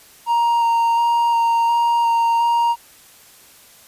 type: tone with vibrato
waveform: triangle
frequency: 932.3 Hz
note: A#5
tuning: in tune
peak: -12 dBFS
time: 0.26-2.76 s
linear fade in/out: 50 ms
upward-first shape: square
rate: 1.4 Hz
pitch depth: 10 cents each way
effects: white hiss -47 dBFS RMS until 3.87 s + resampled to 32000 Hz